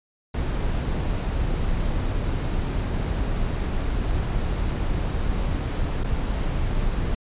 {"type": "noise with dropouts", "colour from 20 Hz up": "brown", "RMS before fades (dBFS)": -24, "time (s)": [0.34, 7.15], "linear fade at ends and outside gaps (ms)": 5, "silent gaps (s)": [6.037, 6.042], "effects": ["resampled to 8000 Hz"]}